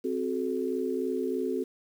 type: chord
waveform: sine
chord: F# diminished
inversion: second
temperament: equal with one note detuned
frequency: 261.6 / 370 / 433.2 Hz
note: C4 / F#4 / A4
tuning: 0 / 0 / -27 cents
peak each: -32 / -31 / -32 dBFS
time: 0.04-1.64 s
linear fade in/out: 10 ms
effects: 9-bit